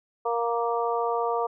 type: harmonic tone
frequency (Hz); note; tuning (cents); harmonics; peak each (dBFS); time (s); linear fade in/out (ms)
234.2; A#3; +8; 2 / 3 / 4 / 5; -27 / -29 / -30 / -31; 0.25-1.47; 10
effects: none